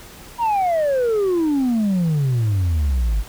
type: exponential sweep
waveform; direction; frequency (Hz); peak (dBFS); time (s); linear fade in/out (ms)
sine; down; 970 to 48.14; -13; 0.38-3.24; 50
effects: tanh soft clip ceiling -15 dBFS + pink hiss -41 dBFS RMS until 3.28 s